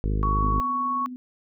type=harmonic tone; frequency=51.7 Hz; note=G#1; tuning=7 cents flat; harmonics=1 / 2 / 3 / 4 / 5 / 6 / 7 / 8 / 9; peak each=-23 / -29 / -33 / -35 / -37 / -39 / -40 / -41 / -42 dBFS; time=0.04-0.6 s; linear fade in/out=0 ms
type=tone with pitch glide; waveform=sine; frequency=1120 to 1107.8 Hz; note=C#6 to C#6; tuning=+18 to -1 cents; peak=-23 dBFS; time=0.23-1.06 s; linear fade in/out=0 ms; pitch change=-19 cents; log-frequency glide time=0.47-0.94 s
type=tone with tremolo; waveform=sine; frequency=250.8 Hz; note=B3; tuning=27 cents sharp; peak=-32 dBFS; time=0.43-1.16 s; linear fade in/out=0 ms; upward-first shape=sine; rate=19 Hz; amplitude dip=30%
effects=none